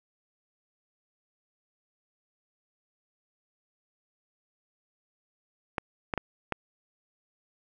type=clicks; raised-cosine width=0.5 ms; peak=-13 dBFS; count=4; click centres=5.782 / 6.138 / 6.177 / 6.523 s; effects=none